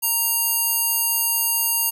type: tone with band-pass filter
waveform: square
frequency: 932.3 Hz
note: A#5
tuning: in tune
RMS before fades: -21 dBFS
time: 0.02-1.91 s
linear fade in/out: 20 ms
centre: 12000 Hz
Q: 2.6
effects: none